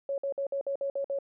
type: tone bursts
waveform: sine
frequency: 554.4 Hz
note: C#5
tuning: in tune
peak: -28 dBFS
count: 8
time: 0.09-1.188 s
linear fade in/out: 2 ms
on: 90 ms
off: 54 ms
effects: none